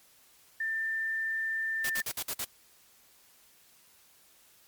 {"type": "tone", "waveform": "sine", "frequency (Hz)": 1788, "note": "A6", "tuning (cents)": 27, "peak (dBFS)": -29, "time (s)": [0.6, 2.02], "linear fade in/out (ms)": 5}
{"type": "noise bursts", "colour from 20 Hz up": "white", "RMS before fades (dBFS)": -34, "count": 6, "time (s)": [1.84, 2.447], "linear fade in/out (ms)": 5, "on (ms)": 57, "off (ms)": 53}
{"effects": ["white hiss -61 dBFS RMS until 4.67 s", "MP3 96 kbps"]}